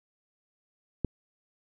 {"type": "click", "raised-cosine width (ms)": 3, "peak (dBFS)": -14, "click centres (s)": 1.047, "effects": []}